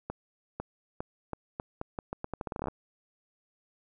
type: accelerating click train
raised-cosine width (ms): 1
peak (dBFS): -20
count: 20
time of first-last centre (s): 0.1-2.684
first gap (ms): 500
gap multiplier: 0.81
effects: none